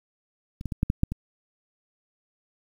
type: clicks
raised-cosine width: 5 ms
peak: -24 / -17 / -17 / -9 / -10 / -8 / -17 dBFS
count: 7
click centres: 0.611 / 0.657 / 0.722 / 0.831 / 0.901 / 1.034 / 1.12 s
effects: 8-bit